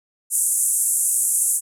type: band-pass noise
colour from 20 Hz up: white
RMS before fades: -20 dBFS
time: 0.3-1.61 s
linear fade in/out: 50 ms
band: 7600 to 11000 Hz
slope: 48 dB/octave
effects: none